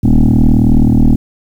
sine tone with frequency modulation, 119 Hz, A#2, 36 cents sharp, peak -3 dBFS, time 0.03-1.16 s, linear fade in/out 10 ms, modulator 39.1 Hz, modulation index 4.1, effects tanh soft clip ceiling -3 dBFS + 7-bit

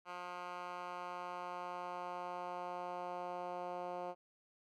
10% pulse tone with band-pass filter sweep, 178.1 Hz, F3, 34 cents sharp, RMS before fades -44 dBFS, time 0.05-4.15 s, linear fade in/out 50 ms, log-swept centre 1400 to 640 Hz, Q 1.4, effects none

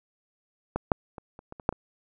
clicks, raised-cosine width 1 ms, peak -13 / -6 / -25 / -30 / -26 / -27 / -7 / -25 dBFS, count 8, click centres 0.76 / 0.918 / 1.182 / 1.391 / 1.524 / 1.598 / 1.691 / 1.726 s, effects none

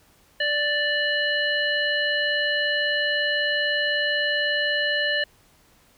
harmonic tone, 587.3 Hz, D5, in tune, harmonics 1 / 3 / 5 / 7, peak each -28 / -23 / -27 / -32 dBFS, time 0.4-5.24 s, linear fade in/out 5 ms, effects pink hiss -58 dBFS RMS until 5.97 s

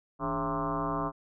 sine tone with frequency modulation, 669 Hz, E5, 25 cents sharp, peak -28 dBFS, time 0.19-1.12 s, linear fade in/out 50 ms, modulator 127 Hz, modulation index 4.4, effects none

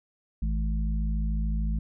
harmonic tone, 53.5 Hz, A1, 48 cents flat, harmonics 1 / 3 / 4, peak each -25 / -34 / -36 dBFS, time 0.42-1.79 s, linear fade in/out 5 ms, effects none

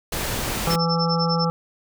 pink noise, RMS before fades -26 dBFS, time 0.12-0.76 s, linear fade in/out 5 ms
harmonic tone, 166.9 Hz, E3, 22 cents sharp, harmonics 1 / 3 / 5 / 7 / 8, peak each -21 / -26 / -28 / -29 / -30 dBFS, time 0.67-1.5 s, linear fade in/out 0 ms
sine tone with tremolo, 5310 Hz, E8, 12 cents sharp, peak -22 dBFS, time 0.7-1.45 s, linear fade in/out 5 ms, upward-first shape sine, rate 10 Hz, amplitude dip 100%
effects none

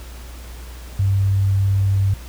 sine tone, 98 Hz, G2, in tune, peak -14 dBFS, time 0.99-2.14 s, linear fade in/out 5 ms, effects added 60 Hz sine -33 dBFS peak until 2.28 s + pink hiss -42 dBFS RMS until 2.28 s

